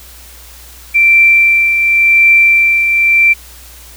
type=tone with tremolo; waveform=sine; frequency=2349 Hz; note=D7; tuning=in tune; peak=-3 dBFS; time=0.94-3.34 s; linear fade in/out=20 ms; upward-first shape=triangle; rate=0.91 Hz; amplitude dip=50%; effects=added 60 Hz sine -37 dBFS peak until 3.96 s + white hiss -37 dBFS RMS until 3.96 s